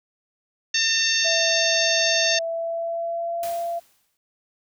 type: harmonic tone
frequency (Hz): 904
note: A5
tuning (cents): +47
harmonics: 2 / 3 / 4 / 5 / 6 / 7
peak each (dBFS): -26 / -26 / -26 / -26 / -26 / -26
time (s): 0.74-2.39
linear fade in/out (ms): 5
type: tone with pitch glide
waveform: sine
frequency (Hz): 659.3 to 682.6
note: E5 to F5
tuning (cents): 0 to -40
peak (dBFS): -24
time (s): 1.24-3.8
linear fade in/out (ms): 20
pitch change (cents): +60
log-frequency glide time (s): 2.27-3.48
type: noise with exponential decay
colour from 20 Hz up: white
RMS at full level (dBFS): -35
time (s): 3.43-4.17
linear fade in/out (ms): 1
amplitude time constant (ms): 160
effects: none